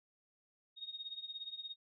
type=tone with tremolo; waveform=sine; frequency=3727 Hz; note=A#7; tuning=1 cent flat; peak=-39 dBFS; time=0.76-1.76 s; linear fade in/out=50 ms; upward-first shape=triangle; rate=17 Hz; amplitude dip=90%; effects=none